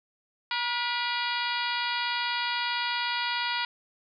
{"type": "harmonic tone with a mistuned harmonic", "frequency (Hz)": 478.5, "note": "A#4", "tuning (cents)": 45, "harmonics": [2, 3, 4, 5, 6, 7, 8, 9, 10], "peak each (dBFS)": [-32, -34, -35, -36, -37, -37, -38, -39, -39], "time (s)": [0.51, 3.65], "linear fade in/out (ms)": 2, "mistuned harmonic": 4, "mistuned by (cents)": 50, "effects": []}